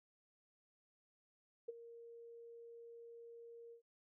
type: tone with ADSR envelope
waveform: sine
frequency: 466.2 Hz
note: A#4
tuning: in tune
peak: -39 dBFS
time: 1.68-3.82 s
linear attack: 10 ms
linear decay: 22 ms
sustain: -14 dB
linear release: 100 ms
effects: none